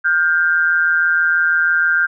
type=tone pair together; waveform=sine; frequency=1413 / 1579.2 Hz; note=F6 / G6; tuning=+20 / +12 cents; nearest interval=major second; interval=192 cents; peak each=-15 dBFS; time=0.04-2.07 s; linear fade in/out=20 ms; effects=none